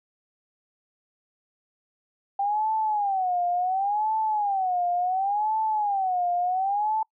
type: tone with vibrato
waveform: sine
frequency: 786 Hz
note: G5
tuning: 4 cents sharp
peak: -22 dBFS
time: 2.39-7.03 s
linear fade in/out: 5 ms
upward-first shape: sine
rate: 0.7 Hz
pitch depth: 190 cents each way
effects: noise-tail reverb RT60 0.1 s tail -25 dB re dry